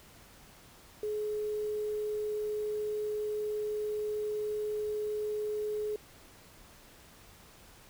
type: tone with quantisation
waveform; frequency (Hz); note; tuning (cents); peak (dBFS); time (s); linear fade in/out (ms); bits
sine; 423.7; G#4; +35; -31; 1.03-5.96; 2; 9
effects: pink hiss -56 dBFS RMS until 7.89 s